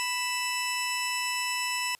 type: tone pair together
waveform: 20% pulse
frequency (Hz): 987.8 / 2637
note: B5 / E7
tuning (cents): 0 / 0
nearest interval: octave + perfect fourth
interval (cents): 1700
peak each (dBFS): -26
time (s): 0-1.95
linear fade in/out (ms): 0
effects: white hiss -63 dBFS RMS until 1.99 s + resampled to 32000 Hz